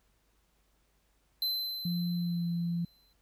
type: tone with exponential decay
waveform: square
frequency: 4063 Hz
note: B7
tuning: 48 cents sharp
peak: -28 dBFS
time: 1.42-3.13 s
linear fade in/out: 2 ms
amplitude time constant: 370 ms
type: tone with pitch glide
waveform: sine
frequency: 174.61 to 171.21 Hz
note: F3 to F3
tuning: 0 to -34 cents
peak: -29 dBFS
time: 1.85-2.85 s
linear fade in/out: 5 ms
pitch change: -34 cents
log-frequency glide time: 2.14-2.47 s
effects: added 50 Hz sine -70 dBFS peak until 3.21 s + pink hiss -73 dBFS RMS until 3.21 s